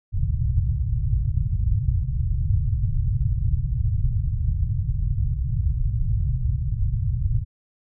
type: low-pass noise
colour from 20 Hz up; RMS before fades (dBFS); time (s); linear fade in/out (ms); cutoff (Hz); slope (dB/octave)
white; -22; 0.12-7.45; 50; 130; 48
effects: none